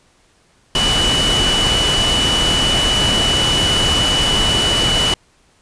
sine tone in noise, 2960 Hz, F#7, in tune, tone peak -15 dBFS, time 0.75-5.14 s, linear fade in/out 2 ms, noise pink, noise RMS -18 dBFS, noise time 0.75-5.14 s, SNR 0 dB, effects pink hiss -55 dBFS RMS until 5.61 s + resampled to 22050 Hz

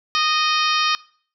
harmonic tone with a mistuned harmonic, 618 Hz, D#5, 12 cents flat, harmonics 2 / 3 / 4 / 5 / 6 / 7 / 8 / 9, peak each -20 / -28 / -25 / -25 / -26 / -28 / -28 / -28 dBFS, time 0.15-0.95 s, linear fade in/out 0 ms, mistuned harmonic 4, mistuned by +17 cents, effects noise-tail reverb RT60 0.5 s tail -22 dB re dry

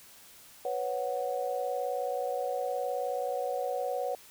sine chord, B suspended second, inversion none, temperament equal with one note detuned, 495.3 / 554.4 / 740 Hz, B4 / C#5 / F#5, +5 / 0 / 0 cents, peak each -34 dBFS, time 0.65-4.15 s, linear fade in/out 2 ms, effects white hiss -54 dBFS RMS until 4.3 s

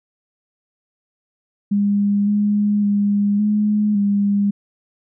sine tone with pitch steps, 202.8 / 206.7 / 203.5 / 209.9 / 202 Hz, G#3 / G#3 / G#3 / G#3 / G#3, -41 / -8 / -35 / +19 / -48 cents, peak -14 dBFS, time 1.71-4.51 s, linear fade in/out 10 ms, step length 560 ms, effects none

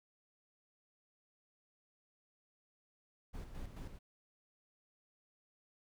brown noise with tremolo, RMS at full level -45 dBFS, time 3.33-3.99 s, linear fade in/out 20 ms, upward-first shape square, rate 4.6 Hz, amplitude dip 50%, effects none

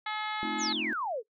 harmonic tone, 427.4 Hz, G#4, 50 cents sharp, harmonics 2 / 3 / 4 / 5 / 6 / 7 / 8 / 9 / 10, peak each -36 / -38 / -39 / -38 / -52 / -49 / -44 / -46 / -53 dBFS, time 0.06-0.73 s, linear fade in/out 5 ms
triangle chord, F dominant seventh, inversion first, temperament equal with one note detuned, 220 / 263.3 / 311.1 / 349.2 Hz, A3 / C4 / Eb4 / F4, 0 / +11 / 0 / 0 cents, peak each -36 / -39 / -35 / -39 dBFS, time 0.43-0.93 s, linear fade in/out 0 ms
sine exponential sweep, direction down, 7450 to 415.3 Hz, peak -30 dBFS, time 0.58-1.23 s, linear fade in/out 50 ms
effects noise-tail reverb RT60 0.1 s tail -19 dB re dry

